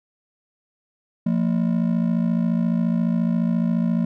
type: ring-modulated tone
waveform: triangle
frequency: 202.1 Hz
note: G#3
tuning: 47 cents flat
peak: -13 dBFS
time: 1.26-4.05 s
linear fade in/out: 5 ms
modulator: 27.2 Hz
effects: none